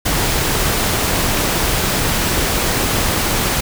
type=noise; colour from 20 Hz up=pink; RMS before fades=-17 dBFS; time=0.05-3.61 s; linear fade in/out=10 ms; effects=none